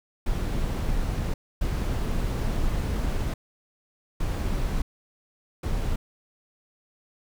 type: noise bursts at uneven times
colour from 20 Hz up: brown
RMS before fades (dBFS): -26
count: 4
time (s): 0.26-1.34 / 1.61-3.34 / 4.2-4.82 / 5.63-5.96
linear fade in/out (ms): 5
effects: none